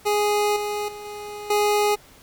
25% pulse tone with level steps, 415.3 Hz, G#4, in tune, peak -15 / -21 / -31 / -29 / -14 dBFS, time 0.05-1.96 s, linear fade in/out 20 ms, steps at 0.56 / 0.88 / 1.05 / 1.5 s, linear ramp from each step 5 ms, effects pink hiss -50 dBFS RMS until 2.22 s

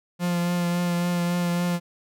45% pulse tone with vibrato, 174.61 Hz, F3, in tune, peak -22 dBFS, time 0.19-1.8 s, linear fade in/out 50 ms, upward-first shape triangle, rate 3.6 Hz, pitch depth 20 cents each way, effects none

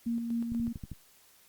sine tone with tremolo, 233.1 Hz, A#3, in tune, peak -28 dBFS, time 0.06-0.73 s, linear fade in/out 10 ms, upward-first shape square, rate 4.1 Hz, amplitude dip 40%
click train, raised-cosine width 5 ms, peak -27 dBFS, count 6, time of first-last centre 0.52-0.917 s, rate 12.6 Hz
effects white hiss -61 dBFS RMS until 1.48 s + Opus 48 kbps

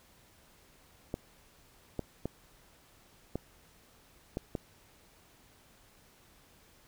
clicks, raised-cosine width 2 ms, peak -20 dBFS, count 6, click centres 1.141 / 1.993 / 2.256 / 3.356 / 4.371 / 4.552 s, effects pink hiss -62 dBFS RMS until 6.87 s

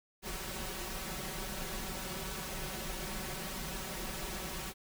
pink noise with comb filter, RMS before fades -40 dBFS, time 0.22-4.74 s, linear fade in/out 50 ms, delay 5.3 ms, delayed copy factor +1, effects none

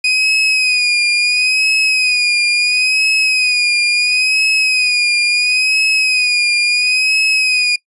30% pulse tone with vibrato, 2489 Hz, D#7, in tune, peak -8 dBFS, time 0.04-7.76 s, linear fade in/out 5 ms, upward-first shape sine, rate 0.73 Hz, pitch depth 57 cents each way, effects noise-tail reverb RT60 0.1 s tail -22 dB re dry + resampled to 24000 Hz

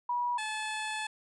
sine / 15% pulse tone pair in turn, 970 / 864.2 Hz, B5 / A5, -31 / -31 cents, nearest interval major second, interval 200 cents, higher first, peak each -28 / -27 dBFS, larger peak second, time 0.09-0.38 / 0.38-1.07 s, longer second, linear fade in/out 5 ms, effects resampled to 24000 Hz

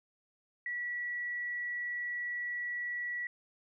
sine tone, 1941 Hz, B6, 31 cents flat, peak -34 dBFS, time 0.66-3.27 s, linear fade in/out 2 ms, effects none

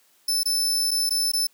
sawtooth tone with dropouts, 5274 Hz, E8, in tune, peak -18 dBFS, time 0.28-1.47 s, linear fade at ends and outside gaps 5 ms, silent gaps 0.433-0.456 / 0.909-0.913 / 1.094-1.106 / 1.318-1.334 s, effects white hiss -61 dBFS RMS until 1.53 s + high-pass 200 Hz 12 dB/octave

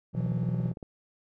triangle chord, B suspended fourth, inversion none, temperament equal with one note detuned, 123.47 / 164.81 / 182.03 Hz, B2 / E3 / F#3, 0 / 0 / -28 cents, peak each -28 / -29 / -31 dBFS, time 0.13-0.74 s, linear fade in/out 50 ms
click train, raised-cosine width 2 ms, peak -28 dBFS, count 13, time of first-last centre 0.15-0.828 s, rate 17.7 Hz
effects none

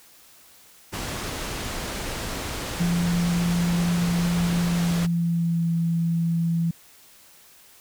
pink low-pass noise, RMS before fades -31 dBFS, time 0.92-5.07 s, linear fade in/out 20 ms, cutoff 9800 Hz, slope 12 dB/octave
sine tone with pitch glide, 172.7 to 167.3 Hz, F3 to E3, -19 to +26 cents, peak -20 dBFS, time 2.8-6.71 s, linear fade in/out 5 ms, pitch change -55 cents, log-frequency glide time 4.64-5.69 s
effects white hiss -52 dBFS RMS until 7.8 s

